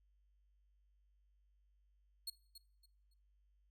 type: tone with echo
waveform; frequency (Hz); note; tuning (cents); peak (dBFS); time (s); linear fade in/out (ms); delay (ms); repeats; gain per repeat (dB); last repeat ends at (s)
sawtooth; 4308; C8; +50; -38; 2.27-2.3; 5; 280; 3; -12; 3.14
effects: noise-tail reverb RT60 0.5 s tail -19 dB re dry + added 50 Hz sine -70 dBFS peak until 3.7 s